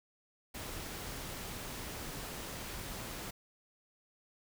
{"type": "noise", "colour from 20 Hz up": "pink", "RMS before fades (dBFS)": -43, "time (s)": [0.54, 3.31], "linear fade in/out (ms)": 10, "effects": []}